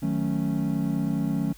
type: chord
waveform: triangle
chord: D# half-diminished seventh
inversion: none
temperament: equal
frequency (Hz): 155.56 / 185 / 220 / 277.2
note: D#3 / F#3 / A3 / C#4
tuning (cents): 0 / 0 / 0 / 0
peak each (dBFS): -27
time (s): 0.02-1.53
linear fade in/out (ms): 10
effects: added 50 Hz sine -49 dBFS peak until 1.57 s + white hiss -54 dBFS RMS until 1.57 s